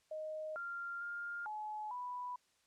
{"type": "tone with pitch steps", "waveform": "sine", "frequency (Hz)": [622, 1390, 1406, 852, 988], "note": ["D#5", "F6", "F6", "G#5", "B5"], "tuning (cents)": [-1, -9, 11, 44, 0], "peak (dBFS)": -40, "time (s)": [0.11, 2.36], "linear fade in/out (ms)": 5, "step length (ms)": 450, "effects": ["white hiss -74 dBFS RMS until 2.66 s", "low-pass 8000 Hz 12 dB/octave"]}